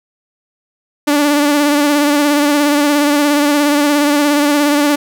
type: tone with vibrato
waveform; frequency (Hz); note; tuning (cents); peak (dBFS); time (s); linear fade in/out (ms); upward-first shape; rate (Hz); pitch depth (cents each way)
sawtooth; 291.4; D4; -13; -6; 1.07-4.96; 10; sine; 17; 37
effects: none